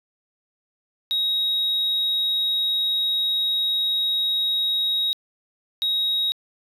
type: tone pair in turn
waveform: sine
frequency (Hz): 3791 / 3791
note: A#7 / A#7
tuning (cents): +28 / +28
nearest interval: unison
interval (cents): 0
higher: neither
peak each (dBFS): -18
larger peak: neither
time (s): 1.11-5.13 / 5.82-6.32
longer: first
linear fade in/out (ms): 0
effects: tanh soft clip ceiling -17 dBFS + 10-bit